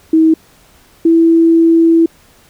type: tone pair in turn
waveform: sine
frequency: 320 / 330.3 Hz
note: D#4 / E4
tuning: +49 / +4 cents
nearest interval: minor second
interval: 55 cents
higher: second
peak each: -5 dBFS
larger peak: neither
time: 0.13-0.34 / 1.05-2.06 s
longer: second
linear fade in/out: 5 ms
effects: pink hiss -47 dBFS RMS until 2.49 s